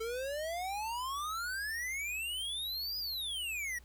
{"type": "exponential two-way sweep", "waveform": "square", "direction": "up then down", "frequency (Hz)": [440, 4991, 1871], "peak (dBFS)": -36, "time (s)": [0, 3.79], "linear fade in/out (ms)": 10, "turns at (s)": 2.98, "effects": ["added 60 Hz sine -54 dBFS peak until 3.84 s", "pink hiss -65 dBFS RMS until 3.84 s"]}